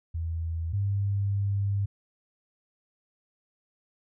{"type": "tone pair in turn", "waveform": "sine", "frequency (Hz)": [82.41, 99.84], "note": ["E2", "G2"], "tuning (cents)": [0, 32], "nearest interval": "minor third", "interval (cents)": 332, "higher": "second", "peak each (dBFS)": [-28, -24], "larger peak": "second", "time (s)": [[0.14, 0.73], [0.73, 1.86]], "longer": "second", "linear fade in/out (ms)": 10, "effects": []}